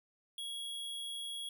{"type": "tone", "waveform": "square", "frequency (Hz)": 3322, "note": "G#7", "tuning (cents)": 0, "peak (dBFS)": -40, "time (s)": [0.38, 1.49], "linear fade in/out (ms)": 2, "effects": []}